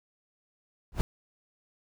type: noise with exponential growth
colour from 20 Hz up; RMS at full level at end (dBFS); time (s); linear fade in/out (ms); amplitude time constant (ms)
brown; -18; 0.92-1.01; 0; 19
effects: none